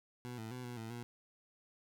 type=tone with pitch steps; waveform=20% pulse; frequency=123 / 111.1 / 125.5 / 122 / 112.3 / 119.6 Hz; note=B2 / A2 / B2 / B2 / A2 / A#2; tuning=-7 / +17 / +28 / -21 / +36 / +45 cents; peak=-38 dBFS; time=0.25-1.03 s; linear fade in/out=0 ms; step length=130 ms; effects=none